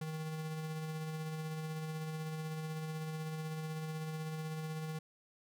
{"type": "tone with tremolo", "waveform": "square", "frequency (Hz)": 157.3, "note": "D#3", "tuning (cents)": 19, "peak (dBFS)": -38, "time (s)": [0.01, 4.99], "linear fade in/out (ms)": 5, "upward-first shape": "sine", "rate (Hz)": 16, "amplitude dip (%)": 30, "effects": []}